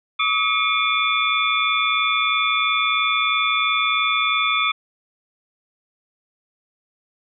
sine tone cluster, 1148 / 1271 / 2194 / 2400 / 3470 Hz, D6 / D#6 / C#7 / D7 / A7, -40 / +36 / -18 / +37 / -25 cents, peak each -25 / -23 / -26 / -22 / -23 dBFS, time 0.19-4.72 s, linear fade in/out 10 ms, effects none

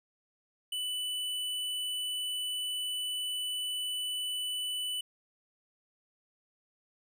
square tone, 2983 Hz, F#7, 13 cents sharp, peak -33 dBFS, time 0.72-5.01 s, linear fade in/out 5 ms, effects none

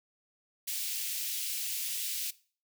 white high-pass noise, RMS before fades -35 dBFS, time 0.67-2.31 s, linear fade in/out 10 ms, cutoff 2400 Hz, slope 24 dB/octave, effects noise-tail reverb RT60 0.4 s tail -19 dB re dry

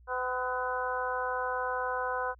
harmonic tone with a mistuned harmonic, 253 Hz, B3, 42 cents sharp, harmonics 2 / 3 / 4 / 5 / 6, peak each -35 / -37 / -34 / -39 / -36 dBFS, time 0.07-2.35 s, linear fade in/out 50 ms, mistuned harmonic 6, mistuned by -28 cents, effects added 60 Hz sine -54 dBFS peak until 2.39 s

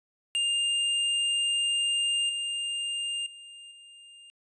square tone with level steps, 2806 Hz, F7, 8 cents sharp, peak -25 / -30 / -45 / -49 dBFS, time 0.35-4.3 s, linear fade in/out 0 ms, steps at 2.29 / 3.26 / 3.71 s, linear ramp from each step 5 ms, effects resampled to 24000 Hz

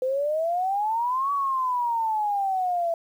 sine exponential two-way sweep, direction up then down, 506 to 1141 to 664 Hz, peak -22 dBFS, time 0.02-2.94 s, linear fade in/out 2 ms, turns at 1.32 s, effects 9-bit

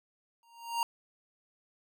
square tone with exponential growth, 932.3 Hz, A#5, in tune, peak -26 dBFS, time 0.43-0.83 s, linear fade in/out 1 ms, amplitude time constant 86 ms, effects none

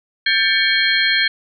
sine tone cluster, 1586 / 1768 / 2247 / 3235 / 4198 Hz, G6 / A6 / C#7 / G#7 / C8, +20 / +8 / +23 / -46 / +5 cents, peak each -20 dBFS, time 0.26-1.28 s, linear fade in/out 5 ms, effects none

